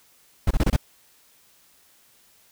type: noise bursts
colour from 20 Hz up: brown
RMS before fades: -18 dBFS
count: 5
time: 0.47-0.764 s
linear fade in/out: 5 ms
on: 38 ms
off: 26 ms
effects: white hiss -58 dBFS RMS until 2.51 s